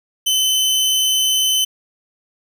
sawtooth tone, 3046 Hz, F#7, 50 cents sharp, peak -11 dBFS, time 0.26-1.65 s, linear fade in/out 10 ms, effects none

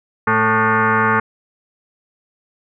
sine tone with frequency modulation, 112.1 Hz, A2, 33 cents sharp, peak -12 dBFS, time 0.27-1.2 s, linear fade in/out 5 ms, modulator 332 Hz, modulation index 4.9, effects none

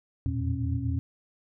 sine tone cluster, 82.7 / 87.2 / 110.8 / 119 / 271.5 Hz, E2 / F2 / A2 / A#2 / C#4, +6 / -2 / +13 / +36 / -36 cents, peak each -31 / -35 / -36 / -30 / -34 dBFS, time 0.26-0.99 s, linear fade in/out 0 ms, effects none

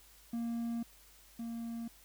triangle tone pair in turn, 233.1 / 231.5 Hz, A#3 / A#3, 0 / -12 cents, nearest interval unison, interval 12 cents, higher first, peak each -32 / -36 dBFS, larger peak first, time 0.33-0.83 / 1.39-1.88 s, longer first, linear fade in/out 5 ms, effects added 50 Hz sine -64 dBFS peak until 2.04 s + white hiss -61 dBFS RMS until 2.04 s

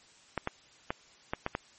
clicks, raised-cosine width 0.5 ms, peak -15 dBFS, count 6, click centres 0.377 / 0.474 / 0.905 / 1.335 / 1.464 / 1.551 s, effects white hiss -59 dBFS RMS until 1.78 s + MP3 32 kbps

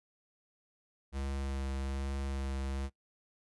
square tone with vibrato, 67.9 Hz, C#2, 35 cents flat, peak -35 dBFS, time 1.12-2.9 s, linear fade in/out 50 ms, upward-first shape sine, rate 1.2 Hz, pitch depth 14 cents each way, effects noise-tail reverb RT60 0.1 s tail -20 dB re dry + resampled to 24000 Hz

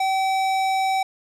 sine tone with tanh clipping, 767 Hz, G5, 38 cents flat, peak -21 dBFS, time 0-1.03 s, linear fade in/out 5 ms, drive 18 dB, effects none

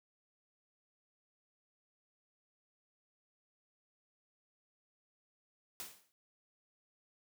white noise with exponential decay, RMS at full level -42 dBFS, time 5.8-6.12 s, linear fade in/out 0 ms, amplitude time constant 68 ms, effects high-pass 100 Hz 12 dB/octave

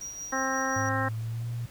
triangle tone with tremolo, 5750 Hz, F8, 50 cents sharp, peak -33 dBFS, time 0.01-0.89 s, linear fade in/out 2 ms, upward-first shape triangle, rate 5.7 Hz, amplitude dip 50%
harmonic tone, 265 Hz, C4, 22 cents sharp, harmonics 1 / 2 / 3 / 4 / 5 / 6 / 7, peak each -34 / -34 / -34 / -34 / -34 / -34 / -34 dBFS, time 0.32-1.09 s, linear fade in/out 10 ms
sine tone with pitch glide, 106 to 118.3 Hz, G#2 to A#2, +36 to +26 cents, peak -30 dBFS, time 0.76-1.66 s, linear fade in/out 5 ms, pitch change +190 cents, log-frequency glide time 0.88-1.51 s
effects pink hiss -52 dBFS RMS until 1.7 s

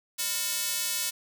square tone with high-pass filter, 201 Hz, G3, 44 cents sharp, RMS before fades -30 dBFS, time 0.18-1.11 s, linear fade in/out 20 ms, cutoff 4500 Hz, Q 0.52, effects none

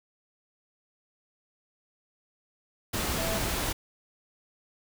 sine tone in noise, 659 Hz, E5, 1 cent flat, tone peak -33 dBFS, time 3.18-3.39 s, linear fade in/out 10 ms, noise pink, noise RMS -30 dBFS, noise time 2.93-3.73 s, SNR -6 dB, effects none

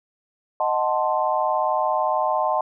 sine chord, D# diminished seventh, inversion none, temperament equal, 622.3 / 740 / 880 / 1046.5 Hz, D#5 / F#5 / A5 / C6, 0 / 0 / 0 / 0 cents, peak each -24 / -25 / -24 / -25 dBFS, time 0.6-2.61 s, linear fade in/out 2 ms, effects none

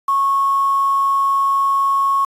sine tone with quantisation, 1099 Hz, C#6, 15 cents flat, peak -13 dBFS, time 0.08-2.25 s, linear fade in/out 5 ms, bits 6, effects resampled to 32000 Hz

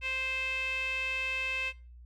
sawtooth tone with band-pass filter, 523.3 Hz, C5, in tune, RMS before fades -33 dBFS, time 0.01-1.73 s, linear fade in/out 50 ms, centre 2500 Hz, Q 9.3, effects noise-tail reverb RT60 0.3 s tail -17 dB re dry + added 60 Hz sine -48 dBFS peak until 2.05 s

